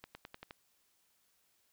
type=accelerating click train; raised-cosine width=0.3 ms; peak=-30 dBFS; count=6; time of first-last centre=0.04-0.509 s; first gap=110 ms; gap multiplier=0.92; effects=white hiss -74 dBFS RMS until 1.72 s